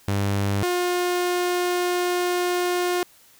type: tone pair in turn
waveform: sawtooth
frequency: 100 / 356.4 Hz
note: G2 / F4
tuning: +35 / +35 cents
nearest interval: octave + minor seventh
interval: 2200 cents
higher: second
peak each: -17 / -17 dBFS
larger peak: neither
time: 0.08-0.63 / 0.63-3.03 s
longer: second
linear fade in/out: 0 ms
effects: white hiss -54 dBFS RMS until 3.39 s